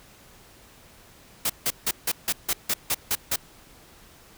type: noise bursts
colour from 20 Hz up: white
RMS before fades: -24 dBFS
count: 10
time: 1.45-3.36 s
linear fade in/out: 5 ms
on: 47 ms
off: 160 ms
effects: pink hiss -52 dBFS RMS until 4.37 s